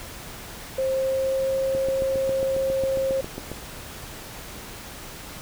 sine tone with pitch glide, 529 to 534.8 Hz, C5 to C5, +19 to +38 cents, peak -21 dBFS, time 0.78-3.21 s, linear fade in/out 5 ms, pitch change +19 cents, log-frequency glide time 0.9-1.66 s
click train, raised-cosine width 2 ms, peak -18 dBFS, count 14, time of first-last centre 1.75-3.516 s, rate 7.36 Hz
effects pink hiss -39 dBFS RMS until 5.41 s

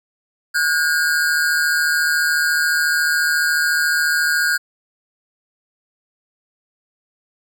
square tone pair together, 1450.9 / 1605 Hz, F#6 / G6, -34 / +40 cents, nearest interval major second, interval 174 cents, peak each -19 dBFS, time 0.54-4.58 s, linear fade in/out 20 ms, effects none

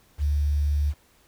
sine tone with quantisation, 72.9 Hz, D2, 12 cents flat, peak -20 dBFS, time 0.18-0.94 s, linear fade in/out 50 ms, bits 8, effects pink hiss -60 dBFS RMS until 1.27 s

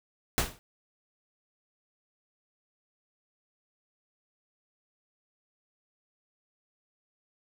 pink noise with exponential decay, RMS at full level -22 dBFS, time 0.38-0.59 s, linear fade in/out 0 ms, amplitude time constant 45 ms, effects none

